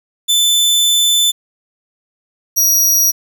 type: tone pair in turn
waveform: sawtooth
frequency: 3520 / 5755 Hz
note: A7 / F#8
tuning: 0 / -49 cents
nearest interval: major sixth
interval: 851 cents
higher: second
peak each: -7 dBFS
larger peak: neither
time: 0.28-1.32 / 2.56-3.12 s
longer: first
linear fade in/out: 20 ms
effects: 7-bit